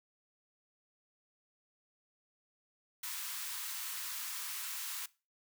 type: high-pass noise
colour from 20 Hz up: white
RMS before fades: -41 dBFS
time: 3.03-5.06 s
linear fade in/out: 5 ms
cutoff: 930 Hz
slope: 48 dB/octave
effects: noise-tail reverb RT60 0.3 s tail -20 dB re dry